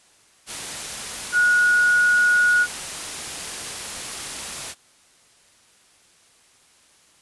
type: tone in noise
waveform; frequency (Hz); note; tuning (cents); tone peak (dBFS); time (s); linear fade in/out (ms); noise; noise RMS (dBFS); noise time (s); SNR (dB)
sine; 1452; F#6; -33; -14; 1.32-2.67; 50; white; -31; 0.46-4.75; +14
effects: white hiss -56 dBFS RMS until 7.21 s + resampled to 24000 Hz